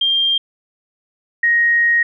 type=tone pair in turn; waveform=sine; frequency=3193 / 1876.1 Hz; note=G7 / A#6; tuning=+31 / +11 cents; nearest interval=major sixth; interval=920 cents; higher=first; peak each=-13 / -11 dBFS; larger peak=second; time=0.01-0.38 / 1.43-2.03 s; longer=second; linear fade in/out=5 ms; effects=none